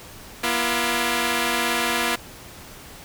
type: tone pair together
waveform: 5% pulse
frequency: 240 / 339.4 Hz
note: B3 / F4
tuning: -49 / -49 cents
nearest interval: tritone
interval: 600 cents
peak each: -12 dBFS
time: 0.43-2.16 s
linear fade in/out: 10 ms
effects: pink hiss -42 dBFS RMS until 3.04 s